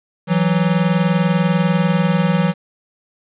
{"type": "tone pair together", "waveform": "square", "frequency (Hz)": [164.81, 184.99], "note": ["E3", "F#3"], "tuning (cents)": [0, 0], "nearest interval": "major second", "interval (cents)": 200, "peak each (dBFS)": -17, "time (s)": [0.27, 2.54], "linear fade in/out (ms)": 50, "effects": ["resampled to 8000 Hz", "7-bit"]}